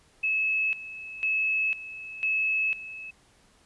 sine tone with tremolo, 2592 Hz, E7, 30 cents flat, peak -23 dBFS, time 0.23-3.11 s, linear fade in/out 10 ms, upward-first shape square, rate 1 Hz, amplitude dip 80%, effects pink hiss -61 dBFS RMS until 3.65 s + resampled to 24000 Hz

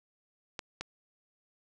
clicks, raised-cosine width 0.2 ms, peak -19 dBFS, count 2, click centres 0.592 / 0.81 s, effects 9-bit

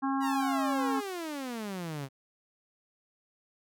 harmonic tone, 271 Hz, C#4, 39 cents flat, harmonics 1 / 3 / 4 / 5 / 6, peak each -29 / -34 / -34 / -42 / -44 dBFS, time 0.02-1.01 s, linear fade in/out 20 ms
sawtooth exponential sweep, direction down, 987.8 to 130.81 Hz, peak -31 dBFS, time 0.2-2.09 s, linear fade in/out 50 ms
effects none

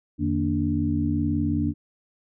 sine tone cluster, 86.1 / 151.7 / 233.5 / 292.5 Hz, F2 / D#3 / A#3 / D4, -24 / -44 / +3 / -7 cents, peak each -27 / -29 / -27 / -25 dBFS, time 0.18-1.74 s, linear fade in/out 50 ms, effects none

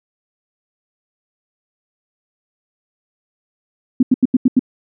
sine tone bursts, 253.6 Hz, B3, 46 cents sharp, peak -7 dBFS, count 6, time 4-4.594 s, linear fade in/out 5 ms, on 29 ms, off 84 ms, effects none

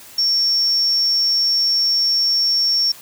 sine tone, 5480 Hz, F8, 34 cents flat, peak -14 dBFS, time 0.18-2.92 s, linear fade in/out 5 ms, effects white hiss -41 dBFS RMS until 3.01 s

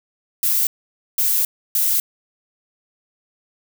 violet noise bursts at uneven times, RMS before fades -18 dBFS, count 3, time 0.43-0.67 / 1.18-1.45 / 1.75-2 s, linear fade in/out 2 ms, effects none

